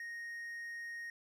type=tone; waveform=triangle; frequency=1864.7 Hz; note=A#6; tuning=in tune; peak=-40 dBFS; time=0-1.1 s; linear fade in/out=2 ms; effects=none